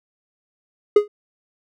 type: tone with exponential decay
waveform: triangle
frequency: 415.3 Hz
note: G#4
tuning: in tune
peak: -3 dBFS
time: 0.96-1.08 s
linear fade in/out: 5 ms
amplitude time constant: 25 ms
effects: none